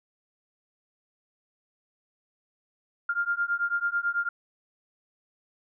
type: beating tone pair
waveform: sine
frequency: 1396.9 / 1406 Hz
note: F6 / F6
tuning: 0 / +11 cents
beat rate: 9.1 Hz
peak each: -28 dBFS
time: 3.09-4.29 s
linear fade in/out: 5 ms
effects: none